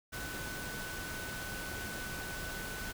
sine tone in noise, 1500 Hz, F#6, 23 cents sharp, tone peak -43 dBFS, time 0.12-2.93 s, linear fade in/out 20 ms, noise pink, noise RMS -42 dBFS, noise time 0.12-2.93 s, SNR -4 dB, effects none

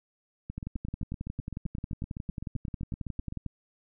two click trains, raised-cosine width 5 ms, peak -22 / -24 dBFS, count 33 / 23, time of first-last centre 0.58-3.463 / 0.5-3.324 s, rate 11.1 / 7.79 Hz, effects none

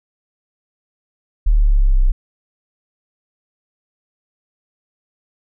sine exponential sweep, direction down, 38.67 to 30.87 Hz, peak -9 dBFS, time 1.46-2.12 s, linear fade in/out 10 ms, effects none

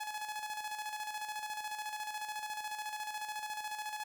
sawtooth tone with tremolo, 849 Hz, G#5, 38 cents sharp, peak -33 dBFS, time 0-4.04 s, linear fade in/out 10 ms, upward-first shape square, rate 14 Hz, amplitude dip 50%, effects none

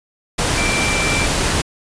sine tone in noise, 2349 Hz, D7, in tune, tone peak -20 dBFS, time 0.57-1.26 s, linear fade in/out 10 ms, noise pink, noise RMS -18 dBFS, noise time 0.38-1.62 s, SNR -5 dB, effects resampled to 22050 Hz

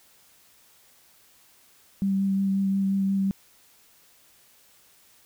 sine tone with vibrato, 194.9 Hz, G3, 10 cents flat, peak -21 dBFS, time 2.02-3.31 s, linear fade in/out 0 ms, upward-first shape sine, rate 5.6 Hz, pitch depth 12 cents each way, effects white hiss -58 dBFS RMS until 5.25 s

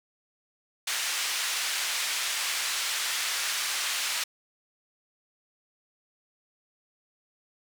pink band-pass noise, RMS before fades -30 dBFS, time 0.87-4.24 s, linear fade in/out 5 ms, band 1800 to 9500 Hz, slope 12 dB/octave, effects none

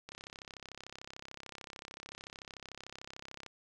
click train, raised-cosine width 0.2 ms, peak -28 dBFS, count 114, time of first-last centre 0.09-3.463 s, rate 33.5 Hz, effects none

